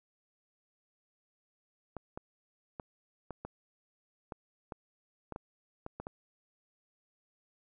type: clicks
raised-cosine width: 1 ms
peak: -26 dBFS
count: 12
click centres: 1.967 / 2.175 / 2.798 / 3.307 / 3.45 / 4.322 / 4.722 / 5.323 / 5.361 / 5.864 / 6 / 6.069 s
effects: none